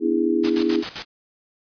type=chord; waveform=sine; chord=E dominant seventh; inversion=second; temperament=just; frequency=247.2 / 296.7 / 329.6 / 412 Hz; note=B3 / D4 / E4 / G#4; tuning=+2 / +18 / 0 / -14 cents; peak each=-25 / -25 / -20 / -24 dBFS; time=0-0.84 s; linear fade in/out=50 ms
type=noise with tremolo; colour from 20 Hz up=white; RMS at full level=-27 dBFS; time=0.43-1.05 s; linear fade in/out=20 ms; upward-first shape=square; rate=7.6 Hz; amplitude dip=75%
effects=resampled to 11025 Hz

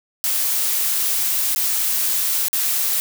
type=noise with dropouts; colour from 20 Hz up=blue; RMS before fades=-20 dBFS; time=0.24-3 s; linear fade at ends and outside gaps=0 ms; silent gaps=1.548-1.56 / 2.483-2.53 s; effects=none

